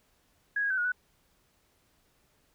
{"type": "tone with pitch steps", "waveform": "sine", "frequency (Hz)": [1659, 1641, 1529, 1444, 1486], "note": ["G#6", "G#6", "G6", "F#6", "F#6"], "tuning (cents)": [-2, -21, -44, -43, 7], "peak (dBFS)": -26, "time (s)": [0.56, 0.92], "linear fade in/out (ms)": 5, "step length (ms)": 72, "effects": ["pink hiss -69 dBFS RMS until 2.54 s"]}